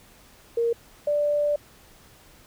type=tone pair in turn; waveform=sine; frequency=466.2 / 587.4 Hz; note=A#4 / D5; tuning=0 / 0 cents; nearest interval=major third; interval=400 cents; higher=second; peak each=-20 / -20 dBFS; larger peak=neither; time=0.57-0.73 / 1.07-1.56 s; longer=second; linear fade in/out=5 ms; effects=pink hiss -53 dBFS RMS until 2.46 s